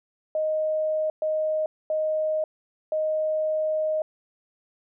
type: tone bursts at uneven times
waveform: sine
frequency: 622.3 Hz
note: D#5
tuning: in tune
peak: -22 dBFS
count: 4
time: 0.35-1.1 / 1.22-1.66 / 1.9-2.44 / 2.92-4.02 s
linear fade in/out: 2 ms
effects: none